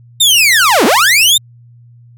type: linear two-way sweep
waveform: sawtooth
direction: down then up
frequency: 3729 to 200 to 3729 Hz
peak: -3 dBFS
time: 0.2-1.38 s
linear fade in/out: 10 ms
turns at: 0.85 s
effects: added 119 Hz sine -38 dBFS peak until 2.17 s